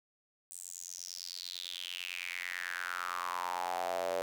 square tone with high-pass filter sweep, 44.48 Hz, F1, 32 cents sharp, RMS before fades -39 dBFS, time 0.51-4.22 s, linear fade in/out 0 ms, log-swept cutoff 8500 to 540 Hz, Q 5.6, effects none

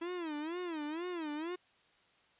45% pulse tone with vibrato, 326.7 Hz, E4, 15 cents flat, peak -37 dBFS, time 0.01-1.56 s, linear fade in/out 10 ms, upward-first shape sine, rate 2.1 Hz, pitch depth 180 cents each way, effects white hiss -68 dBFS RMS until 2.39 s + resampled to 8000 Hz

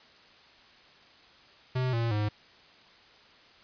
square tone with pitch steps, 128.1 / 116.12 / 105.26 Hz, C3 / A#2 / G#2, -36 / -6 / +24 cents, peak -27 dBFS, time 1.75-2.29 s, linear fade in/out 10 ms, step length 180 ms, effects white hiss -56 dBFS RMS until 3.63 s + resampled to 11025 Hz

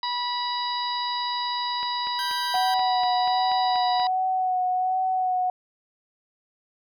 harmonic tone, 976 Hz, B5, 21 cents flat, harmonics 1 / 2 / 3 / 4 / 5, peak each -27 / -37 / -41 / -31 / -34 dBFS, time 0.03-4.07 s, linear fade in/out 2 ms
click train, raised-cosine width 0.3 ms, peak -22 dBFS, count 10, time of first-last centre 1.83-3.999 s, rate 4.15 Hz
20% pulse tone, 1573 Hz, G6, 6 cents sharp, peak -27 dBFS, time 2.19-2.74 s, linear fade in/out 0 ms
sine tone with vibrato, 742 Hz, F#5, 5 cents sharp, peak -21 dBFS, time 2.54-5.5 s, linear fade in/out 2 ms, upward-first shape sine, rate 1.3 Hz, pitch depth 21 cents each way
effects none

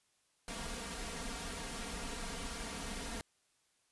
pink noise with comb filter, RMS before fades -42 dBFS, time 0.48-3.21 s, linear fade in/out 0 ms, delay 4.3 ms, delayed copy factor +0.85, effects white hiss -75 dBFS RMS until 3.91 s + resampled to 24000 Hz

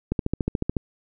click train, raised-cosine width 3 ms, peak -10 dBFS, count 10, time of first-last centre 0.12-0.767 s, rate 13.9 Hz, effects none

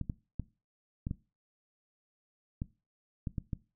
clicks, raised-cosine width 5 ms, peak -22 dBFS, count 9, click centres 0.013 / 0.098 / 0.397 / 1.069 / 1.111 / 2.619 / 3.272 / 3.382 / 3.532 s, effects noise-tail reverb RT60 0.3 s tail -19 dB re dry

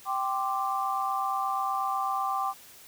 sine chord, G suspended fourth, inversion none, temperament equal with one note detuned, 780.8 / 1046.5 / 1174.7 Hz, G5 / C6 / D6, -7 / 0 / 0 cents, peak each -30 / -33 / -30 dBFS, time 0.05-2.54 s, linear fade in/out 50 ms, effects white hiss -51 dBFS RMS until 2.87 s

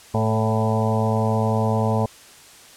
harmonic tone with a mistuned harmonic, 110 Hz, A2, in tune, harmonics 1 / 2 / 4 / 5 / 6 / 7 / 8 / 9, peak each -21 / -24 / -27 / -28 / -29 / -29 / -30 / -31 dBFS, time 0.14-2.06 s, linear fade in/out 5 ms, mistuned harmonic 5, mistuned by +22 cents, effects white hiss -46 dBFS RMS until 2.76 s + low-pass 10000 Hz 12 dB/octave

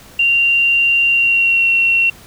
sine tone with pitch glide, 2770 to 2730 Hz, F7 to F7, -15 to -40 cents, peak -10 dBFS, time 0.19-2.1 s, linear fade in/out 5 ms, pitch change -25 cents, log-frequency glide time 1.08-1.68 s, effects pink hiss -41 dBFS RMS until 2.26 s

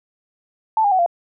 sine tone with pitch steps, 880 / 811.6 / 748.6 / 690.4 Hz, A5 / G#5 / F#5 / F5, 0 / -40 / +20 / -20 cents, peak -13 dBFS, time 0.77-1.062 s, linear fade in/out 2 ms, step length 73 ms, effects none

